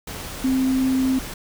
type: tone in noise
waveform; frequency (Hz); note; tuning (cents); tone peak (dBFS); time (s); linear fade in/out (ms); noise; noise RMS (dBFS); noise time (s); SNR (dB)
sine; 261.6; C4; 0; -17; 0.44-1.19; 5; pink; -33; 0.07-1.34; +13
effects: none